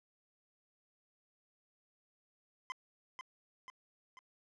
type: tone with echo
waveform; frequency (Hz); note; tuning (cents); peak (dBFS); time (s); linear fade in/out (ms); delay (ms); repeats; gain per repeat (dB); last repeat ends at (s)
25% pulse; 1032; C6; -24; -34; 2.7-2.72; 0; 490; 3; -5; 4.19
effects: low-pass 5000 Hz 12 dB/octave